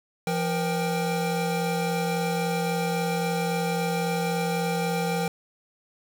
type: tone cluster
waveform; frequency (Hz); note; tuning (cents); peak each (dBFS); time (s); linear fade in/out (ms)
square; 171.9 / 472 / 789; F3 / A#4 / G5; -27 / +22 / +11; -28 / -30 / -31; 0.27-5.28; 2
effects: none